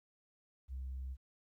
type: tone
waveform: sine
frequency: 65.41 Hz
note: C2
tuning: in tune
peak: -38 dBFS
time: 0.68-1.17 s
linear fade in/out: 50 ms
effects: tanh soft clip ceiling -37 dBFS + 13-bit